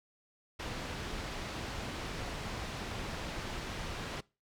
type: low-pass noise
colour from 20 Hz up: pink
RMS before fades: -40 dBFS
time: 0.59-4.21 s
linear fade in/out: 10 ms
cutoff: 4900 Hz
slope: 12 dB/octave
effects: noise-tail reverb RT60 0.3 s tail -23 dB re dry